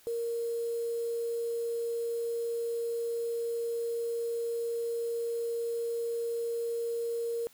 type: tone with quantisation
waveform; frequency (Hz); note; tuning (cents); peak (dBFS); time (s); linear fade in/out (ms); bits
sine; 466.2; A#4; 0; -30; 0.07-7.47; 0; 8
effects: white hiss -60 dBFS RMS until 7.53 s